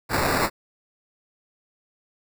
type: noise with sample-and-hold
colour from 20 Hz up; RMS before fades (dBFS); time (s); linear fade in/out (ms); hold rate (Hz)
white; -22; 0.09-0.5; 50; 3150
effects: none